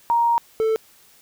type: tone pair in turn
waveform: sine / triangle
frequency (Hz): 937 / 442.2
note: A#5 / A4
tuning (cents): +9 / +9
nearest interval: octave + minor second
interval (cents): 1300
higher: first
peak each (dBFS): -15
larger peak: neither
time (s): 0.1-0.38 / 0.6-0.76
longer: first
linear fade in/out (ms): 0
effects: white hiss -53 dBFS RMS until 1.21 s